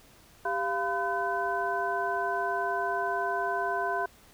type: tone cluster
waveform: sine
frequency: 395.2 / 691 / 1009 / 1520 Hz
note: G4 / F5 / B5 / F#6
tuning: +14 / -19 / +37 / +46 cents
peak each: -34 / -31 / -32 / -33 dBFS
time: 0.45-4.06 s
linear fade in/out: 5 ms
effects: pink hiss -57 dBFS RMS until 4.33 s